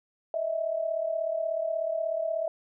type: tone pair together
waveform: sine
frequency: 621 / 657.5 Hz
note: D#5 / E5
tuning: -3 / -5 cents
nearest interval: minor second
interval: 98 cents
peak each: -32 / -28 dBFS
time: 0.34-2.48 s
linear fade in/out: 2 ms
effects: none